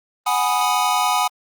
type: chord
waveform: square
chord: G# minor seventh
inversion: third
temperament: equal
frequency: 740 / 830.6 / 987.8 / 1244.5 Hz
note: F#5 / G#5 / B5 / D#6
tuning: 0 / 0 / 0 / 0 cents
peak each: -23 dBFS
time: 0.26-1.28 s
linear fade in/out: 10 ms
effects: Opus 32 kbps